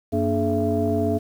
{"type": "tone cluster", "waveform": "sine", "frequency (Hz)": [95.4, 235.4, 293.4, 425.4, 671], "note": ["G2", "A#3", "D4", "G#4", "E5"], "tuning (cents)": [-47, 17, -2, 42, 31], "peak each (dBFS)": -25, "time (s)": [0.12, 1.19], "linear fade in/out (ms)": 20, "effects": ["tanh soft clip ceiling -10 dBFS", "8-bit"]}